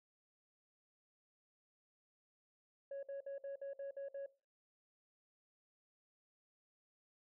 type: tone bursts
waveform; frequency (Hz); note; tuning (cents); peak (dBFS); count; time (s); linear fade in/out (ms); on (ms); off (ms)
sine; 554.4; C#5; 0; -40; 8; 2.91-4.262; 5; 120; 56
effects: noise-tail reverb RT60 0.3 s tail -17 dB re dry + tanh soft clip ceiling -41 dBFS